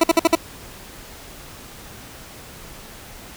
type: tone bursts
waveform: 20% pulse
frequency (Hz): 330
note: E4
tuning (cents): +2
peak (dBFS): -6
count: 5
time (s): 0.01-0.353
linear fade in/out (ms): 5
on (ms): 27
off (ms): 52
effects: pink hiss -40 dBFS RMS until 3.36 s